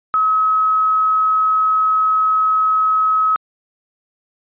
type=tone with quantisation; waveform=sine; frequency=1280 Hz; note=D#6; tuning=49 cents sharp; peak=-12 dBFS; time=0.14-3.36 s; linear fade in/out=0 ms; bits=7; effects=resampled to 8000 Hz